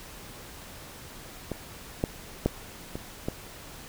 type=clicks; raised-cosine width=2 ms; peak=-17 / -11 / -9 / -20 / -15 dBFS; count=5; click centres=1.517 / 2.039 / 2.46 / 2.955 / 3.285 s; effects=pink hiss -45 dBFS RMS until 3.88 s